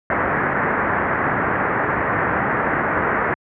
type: low-pass noise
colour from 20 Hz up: white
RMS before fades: -20 dBFS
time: 0.1-3.34 s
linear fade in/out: 2 ms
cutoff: 1900 Hz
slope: 48 dB/octave
effects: high-pass 80 Hz 12 dB/octave